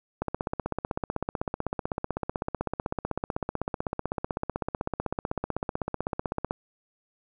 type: click train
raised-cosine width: 1 ms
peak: -14 dBFS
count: 101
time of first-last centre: 0.22-6.509 s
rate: 15.9 Hz
effects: none